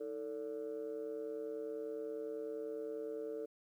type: tone with amplitude modulation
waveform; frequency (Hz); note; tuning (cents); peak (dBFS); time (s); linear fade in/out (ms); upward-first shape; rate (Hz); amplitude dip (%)
sine; 445.6; A4; +22; -34; 0-3.46; 10; sine; 130; 95
effects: tanh soft clip ceiling -33 dBFS + 12-bit